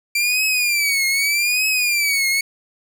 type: tone with vibrato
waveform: sawtooth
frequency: 2349 Hz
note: D7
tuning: in tune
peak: -13 dBFS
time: 0.15-2.41 s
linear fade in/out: 5 ms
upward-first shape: triangle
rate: 0.82 Hz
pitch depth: 160 cents each way
effects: none